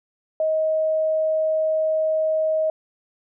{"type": "tone", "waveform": "sine", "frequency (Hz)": 630, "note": "D#5", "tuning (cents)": 21, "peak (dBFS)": -18, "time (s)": [0.4, 2.7], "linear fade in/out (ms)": 2, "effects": []}